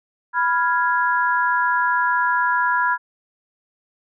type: chord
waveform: sine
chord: F diminished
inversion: second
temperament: equal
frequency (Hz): 987.8 / 1396.9 / 1661.2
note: Cb6 / F6 / Ab6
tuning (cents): 0 / 0 / 0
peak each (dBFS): -19 / -22 / -22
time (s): 0.33-2.98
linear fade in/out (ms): 50
effects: none